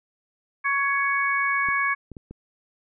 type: harmonic tone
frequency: 557 Hz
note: C#5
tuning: 8 cents sharp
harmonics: 2 / 3 / 4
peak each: -25 / -25 / -25 dBFS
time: 0.64-1.95 s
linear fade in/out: 20 ms
type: clicks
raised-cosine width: 3 ms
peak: -26 dBFS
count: 4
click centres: 1.687 / 2.117 / 2.168 / 2.31 s
effects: none